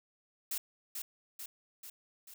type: noise with echo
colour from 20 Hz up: blue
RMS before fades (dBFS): -36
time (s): 0.51-0.58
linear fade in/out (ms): 5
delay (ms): 440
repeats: 4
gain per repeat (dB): -4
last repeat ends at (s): 2.34
effects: none